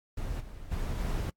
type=noise with level steps; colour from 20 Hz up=brown; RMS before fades=-34 / -44 / -32 / -30 dBFS; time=0.17-1.3 s; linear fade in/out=5 ms; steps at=0.4 / 0.71 / 0.99 s; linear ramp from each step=10 ms; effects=noise-tail reverb RT60 0.1 s tail -25 dB re dry + AAC 64 kbps